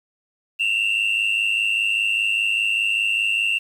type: tone pair together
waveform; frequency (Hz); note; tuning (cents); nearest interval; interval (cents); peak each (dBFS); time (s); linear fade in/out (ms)
sine; 2679 / 2784; E7 / F7; +27 / -6; minor second; 67; -19; 0.59-3.59; 20
effects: tanh soft clip ceiling -15 dBFS + 8-bit